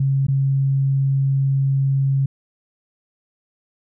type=tone with dropouts; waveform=sine; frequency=136.3 Hz; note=C#3; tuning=29 cents flat; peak=-15 dBFS; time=0-2.26 s; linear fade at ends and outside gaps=5 ms; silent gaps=0.268-0.283 s; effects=none